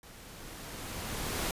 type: noise with level ramp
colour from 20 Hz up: pink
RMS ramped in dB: -52 to -32 dBFS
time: 0.03-1.51 s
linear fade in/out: 2 ms
effects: resampled to 32000 Hz